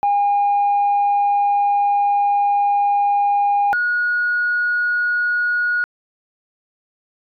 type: tone pair in turn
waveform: sine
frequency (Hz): 812 / 1449.3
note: G#5 / F#6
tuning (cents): -39 / -36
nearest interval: minor seventh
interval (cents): 1003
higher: second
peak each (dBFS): -12 / -15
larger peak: first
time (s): 0.03-3.73 / 3.73-5.84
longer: first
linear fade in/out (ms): 0
effects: tanh soft clip ceiling -11 dBFS